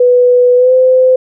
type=tone with pitch glide; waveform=sine; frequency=493.9 to 513.4 Hz; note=B4 to C5; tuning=0 to -33 cents; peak=-4 dBFS; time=0-1.16 s; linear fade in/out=5 ms; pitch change=+67 cents; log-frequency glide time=0.56-0.73 s; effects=none